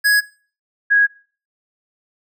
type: tone pair in turn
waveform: square / sine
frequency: 1669 / 1652.7 Hz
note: G#6 / G#6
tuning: +8 / -9 cents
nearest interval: unison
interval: 17 cents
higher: first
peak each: -12 / -10 dBFS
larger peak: second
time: 0.04-0.21 / 0.9-1.07 s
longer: neither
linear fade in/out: 20 ms
effects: noise-tail reverb RT60 0.4 s tail -19 dB re dry